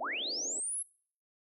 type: linear sweep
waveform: sine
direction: up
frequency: 490 to 11200 Hz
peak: -33 dBFS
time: 0-0.83 s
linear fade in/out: 10 ms
type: band-pass noise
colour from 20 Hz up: white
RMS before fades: -48 dBFS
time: 0-0.6 s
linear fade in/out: 0 ms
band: 250 to 660 Hz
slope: 48 dB/octave
effects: noise-tail reverb RT60 0.5 s tail -22 dB re dry